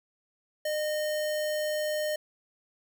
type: tone with sample-and-hold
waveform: sine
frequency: 608 Hz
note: D#5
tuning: 40 cents flat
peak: -27 dBFS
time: 0.65-2.16 s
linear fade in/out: 5 ms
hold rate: 2450 Hz
effects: none